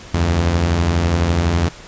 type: beating tone pair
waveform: sawtooth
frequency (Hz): 73.42 / 85.42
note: D2 / F2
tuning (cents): 0 / -38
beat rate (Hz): 12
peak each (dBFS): -18 / -11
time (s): 0.14-1.69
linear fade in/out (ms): 5
effects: pink hiss -38 dBFS RMS until 1.87 s + resampled to 16000 Hz